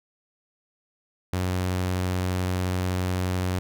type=tone; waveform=sawtooth; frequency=91.6 Hz; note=F#2; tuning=17 cents flat; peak=-20 dBFS; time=1.33-3.59 s; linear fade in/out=0 ms; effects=none